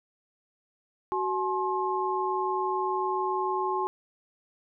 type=tone cluster; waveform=sine; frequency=374.1 / 854 / 1065 Hz; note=F#4 / G#5 / C6; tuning=+19 / +48 / +30 cents; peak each=-30 dBFS; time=1.12-3.87 s; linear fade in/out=0 ms; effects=none